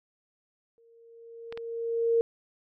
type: tone with exponential growth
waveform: sine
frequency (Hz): 461.9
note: A#4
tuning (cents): -16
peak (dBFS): -19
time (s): 0.78-2.21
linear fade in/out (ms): 0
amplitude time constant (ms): 310
type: clicks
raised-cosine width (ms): 0.3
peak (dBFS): -25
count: 2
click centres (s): 1.525 / 1.575
effects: none